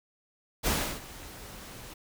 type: noise with ADSR envelope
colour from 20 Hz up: pink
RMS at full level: -26 dBFS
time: 0.63-1.94 s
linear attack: 35 ms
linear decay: 330 ms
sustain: -19 dB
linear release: 9 ms
effects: none

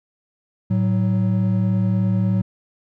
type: tone pair together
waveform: triangle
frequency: 110 / 186.63 Hz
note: A2 / F#3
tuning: 0 / +15 cents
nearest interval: major sixth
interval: 915 cents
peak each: -17 dBFS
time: 0.7-2.42 s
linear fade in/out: 10 ms
effects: none

